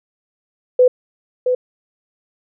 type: tone with echo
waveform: sine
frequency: 502 Hz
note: B4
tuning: 28 cents sharp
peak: -7 dBFS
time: 0.79-0.88 s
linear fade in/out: 5 ms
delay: 670 ms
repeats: 1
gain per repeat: -6 dB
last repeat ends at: 1.55 s
effects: none